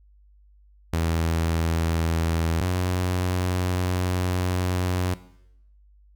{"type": "tone pair in turn", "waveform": "sawtooth", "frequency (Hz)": [82.41, 90.87], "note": ["E2", "F#2"], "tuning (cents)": [0, -31], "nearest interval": "major second", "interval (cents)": 169, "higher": "second", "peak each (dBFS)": -18, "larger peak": "neither", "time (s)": [[0.93, 2.61], [2.61, 5.14]], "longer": "second", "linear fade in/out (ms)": 5, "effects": ["noise-tail reverb RT60 0.8 s tail -17 dB re dry", "added 50 Hz sine -52 dBFS peak until 6.15 s"]}